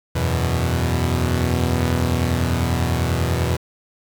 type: chord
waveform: sawtooth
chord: E suspended second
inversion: none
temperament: equal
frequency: 82.41 / 92.5 / 123.47 Hz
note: E2 / F#2 / B2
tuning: 0 / 0 / 0 cents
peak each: -17 / -21 / -18 dBFS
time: 0.15-3.57 s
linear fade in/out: 10 ms
effects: 7-bit